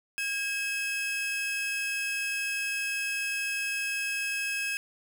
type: tone pair together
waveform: 40% pulse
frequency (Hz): 1626 / 2581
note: G#6 / E7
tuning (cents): -37 / -37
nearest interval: minor sixth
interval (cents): 800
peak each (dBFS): -34 / -29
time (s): 0.18-4.77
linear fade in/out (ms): 0
effects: none